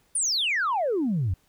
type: exponential sweep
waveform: sine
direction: down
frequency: 9940 to 82.41 Hz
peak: -21 dBFS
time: 0.15-1.34 s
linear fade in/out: 5 ms
effects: tanh soft clip ceiling -19 dBFS + pink hiss -65 dBFS RMS until 1.48 s